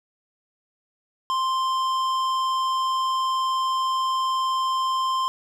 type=tone with tanh clipping; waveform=sine; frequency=1046.5 Hz; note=C6; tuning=in tune; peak=-23 dBFS; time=1.3-5.28 s; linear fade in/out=0 ms; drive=13 dB; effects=none